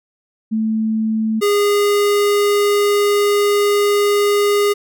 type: tone pair in turn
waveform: sine / square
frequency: 220 / 409.5 Hz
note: A3 / G#4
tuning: 0 / -24 cents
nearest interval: major seventh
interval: 1076 cents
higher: second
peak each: -15 / -13 dBFS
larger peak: second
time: 0.51-1.41 / 1.41-4.74 s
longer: second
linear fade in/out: 20 ms
effects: none